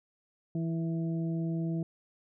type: harmonic tone with a mistuned harmonic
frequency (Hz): 164.81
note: E3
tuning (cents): 0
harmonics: 1 / 2 / 3 / 4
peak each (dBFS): -30 / -36 / -51 / -46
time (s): 0.55-1.83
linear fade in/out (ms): 2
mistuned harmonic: 3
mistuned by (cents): -31
effects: none